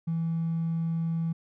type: tone with hard clipping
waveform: triangle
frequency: 164.81 Hz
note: E3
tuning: in tune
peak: -26 dBFS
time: 0.07-1.33 s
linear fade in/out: 10 ms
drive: 3 dB
effects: none